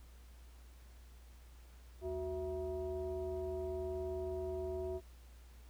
sine tone with frequency modulation, 370 Hz, F#4, in tune, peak -37 dBFS, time 2.01-5.01 s, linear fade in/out 50 ms, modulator 291 Hz, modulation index 0.91, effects added 60 Hz sine -54 dBFS peak until 5.69 s + pink hiss -66 dBFS RMS until 5.69 s

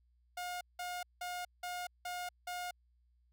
sawtooth tone bursts, 715 Hz, F5, 41 cents sharp, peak -35 dBFS, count 6, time 0.37-2.71 s, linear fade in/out 5 ms, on 240 ms, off 180 ms, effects added 60 Hz sine -68 dBFS peak until 3.32 s

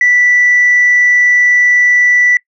sine tone, 1968 Hz, B6, 7 cents flat, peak -5 dBFS, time 0.01-2.37 s, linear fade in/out 2 ms, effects noise-tail reverb RT60 0.1 s tail -23 dB re dry + tanh soft clip ceiling -2 dBFS

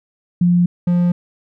sine / triangle tone pair in turn, 175.7 / 175.7 Hz, F3 / F3, +11 / +11 cents, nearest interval unison, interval 0 cents, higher neither, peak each -10 dBFS, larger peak neither, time 0.41-0.66 / 0.87-1.12 s, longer neither, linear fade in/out 5 ms, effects none

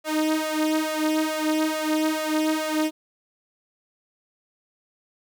sawtooth tone with flanger, 311.1 Hz, D#4, in tune, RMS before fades -24 dBFS, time 0.04-2.91 s, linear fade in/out 50 ms, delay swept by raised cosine 1.7 to 3.6 ms, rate 2.3 Hz, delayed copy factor +0.8, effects none

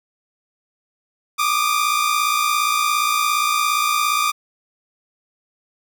sawtooth tone pair together, 1171 / 1228.3 Hz, D6 / D#6, -5 / -23 cents, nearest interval minor second, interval 82 cents, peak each -16 dBFS, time 1.38-4.32 s, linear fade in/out 20 ms, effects none

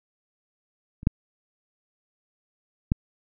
clicks, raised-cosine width 5 ms, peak -27 / -6 / -8 dBFS, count 3, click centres 1.031 / 1.071 / 2.919 s, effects none

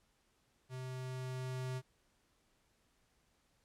square tone with level ramp, 128.8 Hz, C3, 27 cents flat, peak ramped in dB -43 to -38 dBFS, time 0.69-1.82 s, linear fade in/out 50 ms, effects pink hiss -75 dBFS RMS until 3.64 s + low-pass 11000 Hz 12 dB/octave

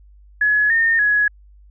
sine tone with pitch steps, 1693 / 1826 / 1679 Hz, G#6 / A#6 / G#6, +33 / -36 / +18 cents, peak -13 dBFS, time 0.41-1.28 s, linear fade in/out 5 ms, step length 290 ms, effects added 50 Hz sine -44 dBFS peak until 1.7 s

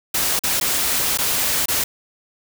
white noise with dropouts, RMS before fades -20 dBFS, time 0.14-1.84 s, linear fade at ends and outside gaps 5 ms, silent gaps 0.393-0.436 / 0.6-0.61 / 1.175-1.185 / 1.658-1.683 s, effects none

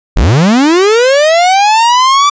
45% pulse linear sweep, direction up, 32.33 to 1173 Hz, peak -5 dBFS, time 0.16-2.3 s, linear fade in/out 10 ms, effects resampled to 16000 Hz

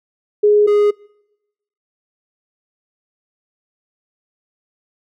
sine / triangle tone pair in turn, 416.7 / 414.1 Hz, G#4 / G#4, +6 / -5 cents, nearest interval unison, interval 11 cents, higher first, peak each -8 dBFS, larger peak neither, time 0.43-0.67 / 0.67-0.91 s, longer neither, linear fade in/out 10 ms, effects noise-tail reverb RT60 0.9 s tail -25 dB re dry

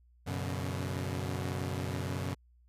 sawtooth chord, F# suspended fourth, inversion none, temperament equal with one note detuned, 92.5 / 123.47 / 141.83 Hz, F#2 / B2 / C#3, 0 / 0 / +40 cents, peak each -32 / -35 / -35 dBFS, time 0.26-2.35 s, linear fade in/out 20 ms, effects added 60 Hz sine -60 dBFS peak until 2.68 s + resampled to 32000 Hz

